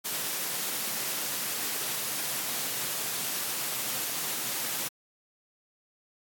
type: high-pass noise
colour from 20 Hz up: white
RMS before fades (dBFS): -32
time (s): 0.04-4.89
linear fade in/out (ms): 20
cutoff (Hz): 110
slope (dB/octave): 96
effects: AAC 64 kbps